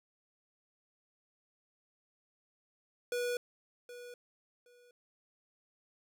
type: tone with echo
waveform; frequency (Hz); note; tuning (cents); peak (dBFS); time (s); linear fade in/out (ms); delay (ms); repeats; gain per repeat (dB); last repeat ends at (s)
square; 486.9; B4; -25; -33; 3.12-3.37; 2; 770; 2; -14; 4.91
effects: none